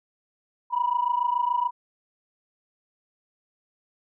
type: tone pair together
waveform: sine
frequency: 960.8 / 987.8 Hz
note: B5 / B5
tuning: -48 / 0 cents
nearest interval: unison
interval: 48 cents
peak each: -24 dBFS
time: 0.7-1.71 s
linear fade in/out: 50 ms
effects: tanh soft clip ceiling -14 dBFS